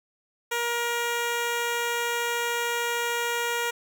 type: tone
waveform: 10% pulse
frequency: 473.3 Hz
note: A#4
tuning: 26 cents sharp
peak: -17 dBFS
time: 0.51-3.71 s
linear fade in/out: 10 ms
effects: none